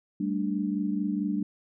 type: chord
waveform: sine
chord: G suspended second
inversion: none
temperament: just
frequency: 196 / 220.5 / 294 Hz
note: G3 / A3 / D4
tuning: 0 / +4 / +2 cents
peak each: -29 / -32 / -30 dBFS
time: 0.2-1.43 s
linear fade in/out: 5 ms
effects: none